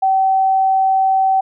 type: tone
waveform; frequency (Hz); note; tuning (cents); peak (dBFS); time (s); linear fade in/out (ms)
sine; 767; G5; -38; -11; 0.02-1.41; 10
effects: none